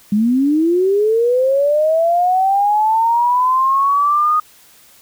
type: linear sweep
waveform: sine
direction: up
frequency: 200 to 1243 Hz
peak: -11 dBFS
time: 0.12-4.4 s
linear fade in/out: 5 ms
effects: white hiss -47 dBFS RMS until 5.01 s